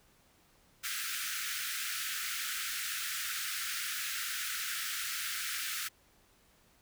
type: high-pass noise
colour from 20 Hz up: pink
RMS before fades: -37 dBFS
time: 0.83-5.89 s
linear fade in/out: 20 ms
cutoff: 1300 Hz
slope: 96 dB/octave
effects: pink hiss -66 dBFS RMS until 6.81 s